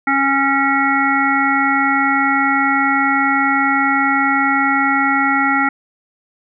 harmonic tone, 275 Hz, C#4, 14 cents flat, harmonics 1 / 3 / 5 / 7 / 8, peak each -19 / -19 / -17 / -19 / -22 dBFS, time 0.07-5.69 s, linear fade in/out 5 ms, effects none

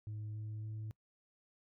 sine tone with pitch steps, 106.6 / 107.53 / 108.46 Hz, G#2 / A2 / A2, +46 / -39 / -24 cents, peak -38 dBFS, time 0.07-0.91 s, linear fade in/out 0 ms, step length 280 ms, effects noise-tail reverb RT60 0.1 s tail -25 dB re dry + tanh soft clip ceiling -39 dBFS

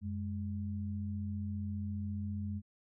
sine tone pair together, 92.2 / 207 Hz, F#2 / G#3, -6 / -5 cents, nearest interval octave + major second, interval 1401 cents, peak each -37 / -39 dBFS, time 0.01-2.62 s, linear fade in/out 50 ms, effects none

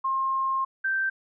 sine tone pair in turn, 1066 / 1562.3 Hz, C6 / G6, +32 / -6 cents, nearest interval perfect fifth, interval 662 cents, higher second, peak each -23 dBFS, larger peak neither, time 0.04-0.65 / 0.84-1.1 s, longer first, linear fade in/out 10 ms, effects none

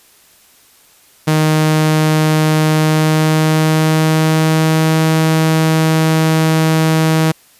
sawtooth tone with pitch glide, 155.56 to 159.2 Hz, D#3 to D#3, 0 to +40 cents, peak -6 dBFS, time 1.27-7.32 s, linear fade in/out 10 ms, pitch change +40 cents, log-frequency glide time 2.73-5.03 s, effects white hiss -48 dBFS RMS until 7.59 s + resampled to 32000 Hz

